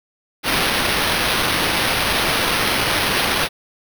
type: noise with sample-and-hold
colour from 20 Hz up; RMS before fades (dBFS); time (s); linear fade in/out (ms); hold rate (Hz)
blue; -19; 0.43-3.49; 50; 7350
effects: none